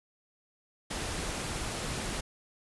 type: noise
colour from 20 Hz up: pink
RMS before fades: -35 dBFS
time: 0.9-2.21 s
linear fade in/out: 10 ms
effects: resampled to 24000 Hz